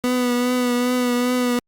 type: tone with vibrato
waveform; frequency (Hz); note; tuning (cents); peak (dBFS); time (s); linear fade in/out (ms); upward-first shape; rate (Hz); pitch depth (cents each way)
30% pulse; 246.9; B3; 0; -15; 0.04-1.59; 0; triangle; 2.5; 31
effects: Opus 48 kbps